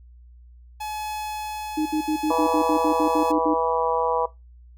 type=tone with tremolo; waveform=45% pulse; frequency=851 Hz; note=G#5; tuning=42 cents sharp; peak=-28 dBFS; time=0.8-3.32 s; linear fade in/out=10 ms; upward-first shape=triangle; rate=0.8 Hz; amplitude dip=25%
type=tone bursts; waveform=sine; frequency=308.3 Hz; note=D#4; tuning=16 cents flat; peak=-20 dBFS; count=12; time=1.77-3.542 s; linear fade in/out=10 ms; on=89 ms; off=64 ms
type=harmonic tone; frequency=163.4 Hz; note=E3; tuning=15 cents flat; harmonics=3 / 4 / 5 / 6 / 7; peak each=-24 / -28 / -28 / -25 / -30 dBFS; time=2.3-4.26 s; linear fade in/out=5 ms
effects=noise-tail reverb RT60 0.2 s tail -19 dB re dry + added 60 Hz sine -45 dBFS peak until 4.77 s